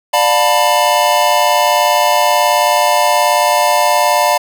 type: chord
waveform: square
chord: B half-diminished seventh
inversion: first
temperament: just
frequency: 592.7 / 711.2 / 889 / 987.8 Hz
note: D5 / F5 / A5 / B5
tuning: +16 / +31 / +18 / 0 cents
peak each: -16 dBFS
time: 0.13-4.38 s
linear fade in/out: 10 ms
effects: none